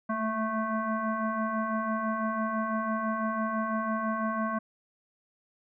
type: tone with frequency modulation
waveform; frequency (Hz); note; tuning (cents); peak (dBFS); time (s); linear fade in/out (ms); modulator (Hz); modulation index
sine; 660; E5; +2; -27; 0.09-4.59; 10; 438; 1.7
effects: none